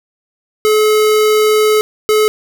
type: tone bursts at uneven times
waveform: square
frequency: 428.6 Hz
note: A4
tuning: 45 cents flat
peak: -9 dBFS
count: 2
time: 0.65-1.81 / 2.09-2.28 s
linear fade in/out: 0 ms
effects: none